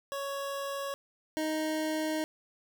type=tone pair in turn; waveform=25% pulse; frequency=556 / 312 Hz; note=C#5 / D#4; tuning=+5 / +5 cents; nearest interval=minor seventh; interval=1000 cents; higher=first; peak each=-30 / -26 dBFS; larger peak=second; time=0.12-0.94 / 1.37-2.24 s; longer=second; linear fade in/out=0 ms; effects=none